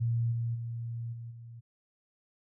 sine tone with level steps, 116.7 Hz, A#2, 2 cents sharp, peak -26 / -29 / -34 / -39 / -44 dBFS, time 0-1.61 s, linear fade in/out 20 ms, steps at 0.31 / 0.54 / 1.12 / 1.3 s, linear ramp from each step 20 ms, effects none

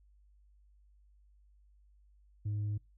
sine tone with tanh clipping, 104.3 Hz, G#2, 8 cents sharp, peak -33 dBFS, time 2.45-2.78 s, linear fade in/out 10 ms, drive 2 dB, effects noise-tail reverb RT60 0.2 s tail -24 dB re dry + added 50 Hz sine -61 dBFS peak until 2.97 s

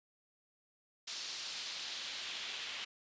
pink noise with band-pass filter sweep, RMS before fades -43 dBFS, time 1.07-2.85 s, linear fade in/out 10 ms, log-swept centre 4700 to 3000 Hz, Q 1.8, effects resampled to 16000 Hz

